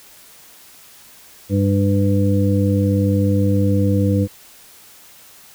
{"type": "harmonic tone", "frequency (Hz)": 99.3, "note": "G2", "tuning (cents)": 23, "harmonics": [1, 2, 3, 5], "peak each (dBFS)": [-16, -19, -21, -23], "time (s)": [1.49, 4.28], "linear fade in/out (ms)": 50, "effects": ["white hiss -45 dBFS RMS until 5.54 s"]}